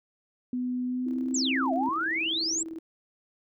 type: tone with pitch glide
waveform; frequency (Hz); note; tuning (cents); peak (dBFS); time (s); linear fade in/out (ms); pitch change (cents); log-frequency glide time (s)
sine; 249.6 to 264.1; B3 to C4; +19 to +16; -27; 0.53-1.89; 2; +97; 0.85-1.6
type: tone with tremolo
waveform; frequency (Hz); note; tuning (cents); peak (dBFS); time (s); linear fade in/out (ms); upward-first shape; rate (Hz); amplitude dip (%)
sine; 325.4; E4; -22; -33; 1.06-2.79; 5; square; 20; 55
type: exponential two-way sweep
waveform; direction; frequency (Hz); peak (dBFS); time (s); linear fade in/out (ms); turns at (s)
sine; down then up; 7902 to 635 to 7902; -26; 1.34-2.63; 5; 1.73
effects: none